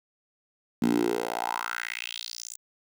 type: tone with high-pass filter sweep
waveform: 10% pulse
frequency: 58.27 Hz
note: A#1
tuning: in tune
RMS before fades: -30 dBFS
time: 0.82-2.57 s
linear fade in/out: 5 ms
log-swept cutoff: 220 to 7800 Hz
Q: 4.1
effects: none